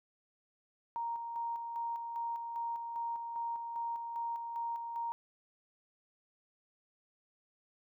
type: tone with tremolo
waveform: sine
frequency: 932.3 Hz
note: A#5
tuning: in tune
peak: -34 dBFS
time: 0.96-5.12 s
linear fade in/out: 0 ms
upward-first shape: square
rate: 2.5 Hz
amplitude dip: 40%
effects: none